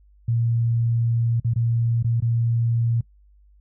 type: tone with dropouts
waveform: sine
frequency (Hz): 116.54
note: A#2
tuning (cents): 0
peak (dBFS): -18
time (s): 0.28-3.01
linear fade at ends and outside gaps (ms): 5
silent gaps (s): 1.4-1.446 / 1.537-1.559 / 2.027-2.044 / 2.203-2.222
effects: noise-tail reverb RT60 0.1 s tail -22 dB re dry + added 50 Hz sine -51 dBFS peak until 3.6 s